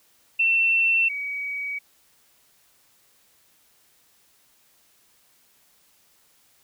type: tone pair in turn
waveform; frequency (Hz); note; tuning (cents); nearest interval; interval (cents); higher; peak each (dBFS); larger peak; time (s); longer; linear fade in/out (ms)
sine; 2694 / 2265; E7 / C#7; +37 / +37; minor third; 300; first; -17 / -27; first; 0.39-1.09 / 1.09-1.79; neither; 10
effects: white hiss -61 dBFS RMS until 6.63 s